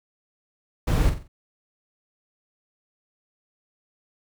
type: noise with echo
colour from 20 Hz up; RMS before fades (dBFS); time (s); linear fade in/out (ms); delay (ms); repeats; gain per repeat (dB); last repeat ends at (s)
brown; -20; 0.87-1.1; 10; 45; 4; -8; 1.28
effects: none